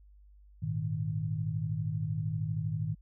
sine chord, Ab suspended second, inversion none, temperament equal, 103.83 / 116.54 / 155.56 Hz, Ab2 / Bb2 / Eb3, 0 / 0 / 0 cents, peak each -35 / -36 / -33 dBFS, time 0.62-2.95 s, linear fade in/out 10 ms, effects added 50 Hz sine -54 dBFS peak until 3.01 s

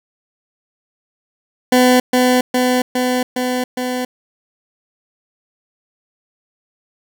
20% pulse tone with echo, 251.4 Hz, B3, 31 cents sharp, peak -4 dBFS, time 1.72-2 s, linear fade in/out 5 ms, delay 410 ms, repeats 5, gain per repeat -2 dB, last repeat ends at 4.05 s, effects none

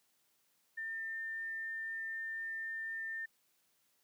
sine tone, 1801 Hz, A6, 40 cents sharp, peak -38 dBFS, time 0.77-3.26 s, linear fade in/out 10 ms, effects white hiss -75 dBFS RMS until 4.03 s + high-pass 100 Hz 12 dB/octave

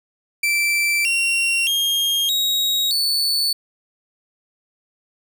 40% pulse tone with pitch steps, 2337 / 2747 / 3230 / 3796 / 4463 Hz, D7 / F7 / G#7 / A#7 / C#8, -9 / -29 / -49 / +31 / +11 cents, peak -16 dBFS, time 0.43-3.53 s, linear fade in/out 5 ms, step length 620 ms, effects none

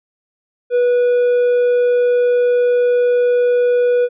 triangle tone, 488.7 Hz, B4, 18 cents flat, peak -9 dBFS, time 0.7-4.09 s, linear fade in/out 50 ms, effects resampled to 8000 Hz

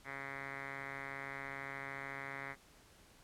5% pulse tone with low-pass filter, 137.4 Hz, C#3, 15 cents flat, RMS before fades -45 dBFS, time 0.04-2.56 s, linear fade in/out 50 ms, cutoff 2100 Hz, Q 6.9, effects pink hiss -63 dBFS RMS until 3.23 s + low-pass 12000 Hz 12 dB/octave

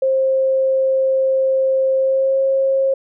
sine tone with pitch glide, 530 to 537.7 Hz, C5 to C5, +22 to +47 cents, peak -13 dBFS, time 0.02-2.94 s, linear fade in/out 5 ms, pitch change +25 cents, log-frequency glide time 1.97-2.39 s, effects none

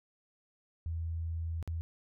sine tone with dropouts, 82.41 Hz, E2, in tune, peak -33 dBFS, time 0.86-1.81 s, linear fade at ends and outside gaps 0 ms, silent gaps 1.627-1.676 s, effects none

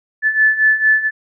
sine beating tone pair, 1739 / 1743.4 Hz, A6 / A6, -21 / -16 cents, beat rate 4.4 Hz, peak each -16 / -12 dBFS, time 0.22-1.11 s, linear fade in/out 50 ms, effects none

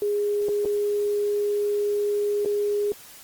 sine tone with dropouts, 412.3 Hz, G#4, 13 cents flat, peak -21 dBFS, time 0.02-2.92 s, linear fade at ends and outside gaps 1 ms, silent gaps 0.485-0.49 / 0.65-0.656 / 2.449-2.458 s, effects white hiss -46 dBFS RMS until 3.23 s + Opus 24 kbps

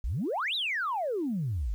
sine exponential two-way sweep, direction up then down, 46 to 4019 to 46 Hz, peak -27 dBFS, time 0.04-1.74 s, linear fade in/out 0 ms, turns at 0.55 s, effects tanh soft clip ceiling -23 dBFS + 10-bit

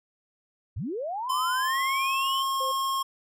sine linear sweep, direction up, 66.2 to 3139 Hz, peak -29 dBFS, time 0.76-2.43 s, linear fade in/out 10 ms
square tone with pitch glide, 1023 to 1077.6 Hz, C6 to C#6, -39 to -49 cents, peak -26 dBFS, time 1.29-3.03 s, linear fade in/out 10 ms, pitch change +90 cents, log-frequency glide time 1.59-1.77 s
sine tone, 523.3 Hz, C5, in tune, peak -32 dBFS, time 2.6-2.72 s, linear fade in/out 10 ms
effects none

